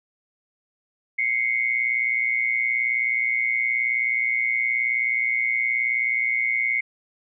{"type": "tone pair together", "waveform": "sine", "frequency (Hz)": [2087, 2206], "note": ["C7", "C#7"], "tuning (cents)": [-5, -9], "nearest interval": "minor second", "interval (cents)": 96, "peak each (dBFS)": -23, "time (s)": [1.18, 6.81], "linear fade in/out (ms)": 10, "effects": []}